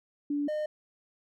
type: tone pair in turn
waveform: sine / triangle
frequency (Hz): 289.5 / 608.8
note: D4 / D#5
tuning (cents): -25 / -38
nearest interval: octave + minor second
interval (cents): 1287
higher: second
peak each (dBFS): -27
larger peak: neither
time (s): 0.3-0.48 / 0.48-0.66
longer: neither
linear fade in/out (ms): 5
effects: none